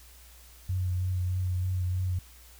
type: tone with vibrato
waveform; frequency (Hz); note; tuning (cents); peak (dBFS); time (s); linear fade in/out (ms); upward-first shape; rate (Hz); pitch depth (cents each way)
sine; 91.4; F#2; -21; -26; 0.69-2.19; 5; sine; 3.2; 23
effects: added 60 Hz sine -52 dBFS peak until 2.59 s + white hiss -55 dBFS RMS until 2.59 s